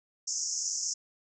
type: band-pass noise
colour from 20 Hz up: white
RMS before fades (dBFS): -33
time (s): 0.27-0.94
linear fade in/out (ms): 10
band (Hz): 5300 to 7100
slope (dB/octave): 96
effects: none